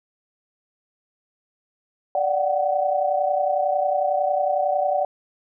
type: tone cluster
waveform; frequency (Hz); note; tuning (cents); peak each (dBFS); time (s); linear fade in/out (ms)
sine; 586 / 728 / 759; D5 / F#5 / F#5; -4 / -28 / +44; -22 / -25 / -23; 2.15-5.05; 2
effects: none